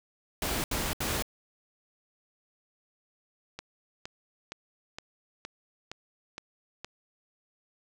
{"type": "noise bursts", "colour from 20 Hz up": "pink", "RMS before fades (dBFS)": -31, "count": 3, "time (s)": [0.42, 1.224], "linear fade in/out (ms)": 2, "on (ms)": 220, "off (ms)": 72}
{"type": "click train", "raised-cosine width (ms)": 0.2, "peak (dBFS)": -21, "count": 8, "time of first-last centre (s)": [3.59, 6.846], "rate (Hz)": 2.15}
{"effects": []}